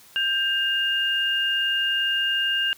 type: tone pair together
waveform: sine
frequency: 1584.4 / 2823 Hz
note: G6 / F7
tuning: +18 / +18 cents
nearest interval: minor seventh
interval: 1000 cents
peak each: -25 / -22 dBFS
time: 0.16-2.73 s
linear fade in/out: 0 ms
effects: white hiss -51 dBFS RMS until 2.77 s